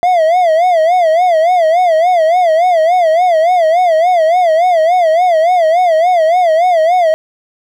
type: tone with vibrato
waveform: triangle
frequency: 680 Hz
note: F5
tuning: 46 cents flat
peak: -5 dBFS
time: 0.03-7.14 s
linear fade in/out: 0 ms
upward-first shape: sine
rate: 3.5 Hz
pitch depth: 140 cents each way
effects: none